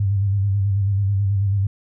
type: tone with vibrato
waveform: sine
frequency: 99.2 Hz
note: G2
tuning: 21 cents sharp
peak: -16 dBFS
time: 0-1.67 s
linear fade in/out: 5 ms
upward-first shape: square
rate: 9.2 Hz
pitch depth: 43 cents each way
effects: none